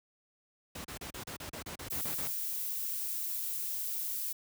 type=noise bursts; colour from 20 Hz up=pink; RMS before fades=-42 dBFS; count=12; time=0.75-2.276 s; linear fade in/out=5 ms; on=96 ms; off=34 ms
type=noise; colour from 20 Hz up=violet; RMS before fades=-36 dBFS; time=1.9-4.33 s; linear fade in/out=10 ms
effects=high-pass 60 Hz 12 dB/octave